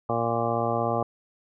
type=harmonic tone; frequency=116.6 Hz; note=A#2; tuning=1 cent sharp; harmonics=1 / 2 / 3 / 4 / 5 / 6 / 7 / 9 / 10; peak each=-32 / -33 / -34 / -31 / -30 / -30 / -31 / -35 / -33 dBFS; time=0.09-1.03 s; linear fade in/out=5 ms; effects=none